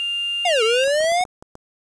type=tone; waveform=sine; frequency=2800 Hz; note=F7; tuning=4 cents sharp; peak=-21 dBFS; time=0-0.84 s; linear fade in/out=0 ms
type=linear two-way sweep; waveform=square; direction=down then up; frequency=741 to 429.8 to 741 Hz; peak=-17 dBFS; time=0.45-1.24 s; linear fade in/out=5 ms; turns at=0.63 s
type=clicks; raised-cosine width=1 ms; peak=-25 dBFS; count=8; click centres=0.877 / 1.006 / 1.043 / 1.12 / 1.21 / 1.252 / 1.425 / 1.554 s
effects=resampled to 22050 Hz + 7-bit